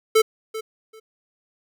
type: tone with echo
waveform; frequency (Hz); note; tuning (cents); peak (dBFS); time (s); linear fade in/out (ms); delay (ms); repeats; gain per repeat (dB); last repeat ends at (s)
square; 440; A4; 0; -13; 0.15-0.22; 10; 390; 2; -15; 1
effects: none